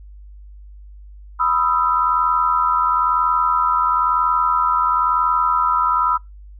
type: tone cluster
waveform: sine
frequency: 989 / 1259 / 1340 Hz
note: B5 / D#6 / E6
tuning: +2 / +20 / +28 cents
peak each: -19 dBFS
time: 1.39-6.18 s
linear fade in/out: 20 ms
effects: noise-tail reverb RT60 0.2 s tail -26 dB re dry + added 50 Hz sine -37 dBFS peak until 6.59 s